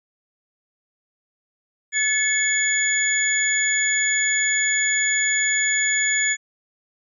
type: tone cluster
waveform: sine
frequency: 1721 / 2194 / 3368 / 6900 Hz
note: A6 / C#7 / G#7 / A8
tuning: -39 / -18 / +24 / -35 cents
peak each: -23 / -23 / -29 / -22 dBFS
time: 1.92-6.37 s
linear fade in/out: 50 ms
effects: none